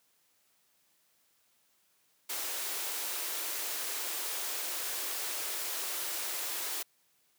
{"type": "high-pass noise", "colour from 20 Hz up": "white", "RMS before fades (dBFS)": -36, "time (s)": [2.29, 6.83], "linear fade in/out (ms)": 10, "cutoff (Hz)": 310, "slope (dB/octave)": 48, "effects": ["white hiss -71 dBFS RMS until 7.38 s", "high-pass 100 Hz 12 dB/octave"]}